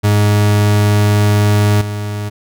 40% pulse tone with level steps, 103.83 Hz, G#2, in tune, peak -8 / -18 dBFS, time 0.03-2.3 s, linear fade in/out 20 ms, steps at 1.81 s, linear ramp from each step 5 ms, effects none

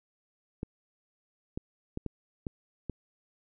clicks, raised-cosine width 3 ms, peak -21 dBFS, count 6, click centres 0.631 / 1.575 / 1.974 / 2.063 / 2.468 / 2.897 s, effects none

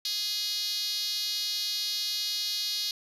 5% pulse tone with high-pass filter, 415.3 Hz, G#4, in tune, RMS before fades -31 dBFS, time 0.05-2.91 s, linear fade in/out 2 ms, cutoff 4200 Hz, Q 3.3, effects resampled to 32000 Hz

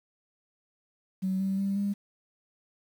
sine tone with pitch steps, 188.9 / 192.87 / 196.92 / 201.1 Hz, F#3 / G3 / G3 / G3, +36 / -28 / +8 / +44 cents, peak -25 dBFS, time 1.22-1.94 s, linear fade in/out 20 ms, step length 180 ms, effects tanh soft clip ceiling -21 dBFS + 9-bit

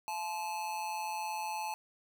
square tone with amplitude modulation, 864 Hz, A5, 32 cents flat, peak -33 dBFS, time 0.08-1.74 s, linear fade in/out 0 ms, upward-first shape sine, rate 177 Hz, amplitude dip 60%, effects none

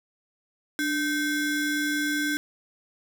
square ring-modulated tone, 922 Hz, A#5, 19 cents flat, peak -22 dBFS, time 0.79-2.37 s, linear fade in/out 0 ms, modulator 627 Hz, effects none

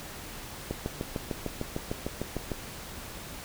click train, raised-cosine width 2 ms, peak -17 dBFS, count 13, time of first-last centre 0.71-2.517 s, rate 6.64 Hz, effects pink hiss -42 dBFS RMS until 3.44 s

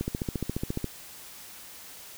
click train, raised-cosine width 3 ms, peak -16 dBFS, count 13, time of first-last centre 0.01-0.843 s, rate 14.4 Hz, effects white hiss -46 dBFS RMS until 2.17 s

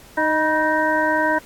harmonic tone with a mistuned harmonic, 310 Hz, D#4, 6 cents flat, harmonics 1 / 2 / 3 / 5 / 6, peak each -24 / -22 / -21 / -22 / -26 dBFS, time 0.17-1.39 s, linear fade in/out 10 ms, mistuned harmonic 3, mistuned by +59 cents, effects pink hiss -46 dBFS RMS until 1.45 s + AAC 64 kbps

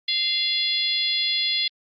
harmonic tone with a mistuned harmonic, 694 Hz, F5, 11 cents flat, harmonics 3 / 4 / 5 / 6 / 7, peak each -30 / -32 / -24 / -25 / -32 dBFS, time 0.08-1.68 s, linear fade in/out 5 ms, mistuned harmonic 5, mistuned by -32 cents, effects Opus 48 kbps

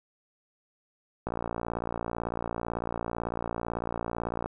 click train, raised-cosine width 1 ms, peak -17 dBFS, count 186, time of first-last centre 1.27-4.46 s, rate 58 Hz, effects none

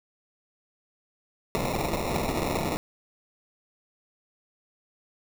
blue noise with sample-and-hold, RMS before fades -28 dBFS, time 1.55-2.77 s, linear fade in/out 0 ms, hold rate 1575 Hz, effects none

